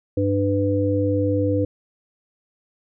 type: harmonic tone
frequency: 99.5 Hz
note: G2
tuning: 26 cents sharp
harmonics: 1 / 3 / 5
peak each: -22 / -22 / -22 dBFS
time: 0.17-1.65 s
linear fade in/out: 5 ms
effects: none